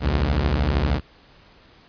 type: beating tone pair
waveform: sawtooth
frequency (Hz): 61.74 / 74.74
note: B1 / D2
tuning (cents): 0 / +31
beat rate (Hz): 13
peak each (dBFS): -18 / -17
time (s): 0-1.01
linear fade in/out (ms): 50
effects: pink hiss -52 dBFS RMS until 1.88 s + resampled to 11025 Hz